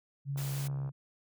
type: tone with vibrato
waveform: sine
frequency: 138.59 Hz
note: C#3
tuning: in tune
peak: -32 dBFS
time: 0.25-0.92 s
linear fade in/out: 50 ms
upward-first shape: sine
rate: 2.9 Hz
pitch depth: 14 cents each way
type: click train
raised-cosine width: 1 ms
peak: -36 dBFS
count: 37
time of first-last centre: 0.36-0.891 s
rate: 67.8 Hz
type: noise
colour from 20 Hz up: white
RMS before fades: -44 dBFS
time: 0.37-0.68 s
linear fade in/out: 10 ms
effects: none